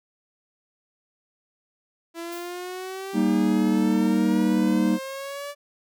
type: exponential sweep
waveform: sawtooth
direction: up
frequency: 333 to 580 Hz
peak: -28 dBFS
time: 2.14-5.55 s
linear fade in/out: 50 ms
type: noise with exponential decay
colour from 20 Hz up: blue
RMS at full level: -39 dBFS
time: 2.32-2.76 s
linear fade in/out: 5 ms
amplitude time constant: 95 ms
type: chord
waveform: triangle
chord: Eb major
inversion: first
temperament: just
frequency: 194.45 / 233.3 / 311.1 Hz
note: G3 / Bb3 / Eb4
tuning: -14 / +2 / 0 cents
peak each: -21 dBFS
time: 3.13-4.99 s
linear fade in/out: 50 ms
effects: none